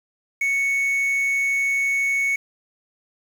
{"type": "tone with quantisation", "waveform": "triangle", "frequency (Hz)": 2217, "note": "C#7", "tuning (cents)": 0, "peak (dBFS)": -17, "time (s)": [0.41, 2.36], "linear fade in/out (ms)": 5, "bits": 7, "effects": []}